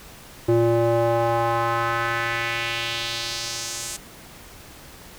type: tone with band-pass filter sweep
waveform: square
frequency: 116.54 Hz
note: A#2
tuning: in tune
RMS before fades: -23 dBFS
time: 0.48-3.97 s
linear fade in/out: 10 ms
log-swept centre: 370 to 8200 Hz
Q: 1.9
effects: pink hiss -44 dBFS RMS until 5.18 s